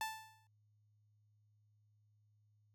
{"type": "tone with exponential decay", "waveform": "sawtooth", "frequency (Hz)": 880, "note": "A5", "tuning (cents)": 0, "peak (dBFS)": -32, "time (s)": [0.01, 0.47], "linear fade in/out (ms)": 1, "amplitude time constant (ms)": 100, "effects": ["added 105 Hz sine -70 dBFS peak until 2.74 s"]}